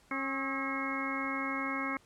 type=harmonic tone with a mistuned harmonic; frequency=271.2 Hz; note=C#4; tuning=38 cents flat; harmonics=1 / 2 / 3 / 4 / 5 / 6 / 7 / 8; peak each=-37 / -44 / -46 / -39 / -40 / -43 / -46 / -37 dBFS; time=0.11-1.97 s; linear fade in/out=2 ms; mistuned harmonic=5; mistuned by=-75 cents; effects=pink hiss -64 dBFS RMS until 2.05 s + low-pass 10000 Hz 12 dB/octave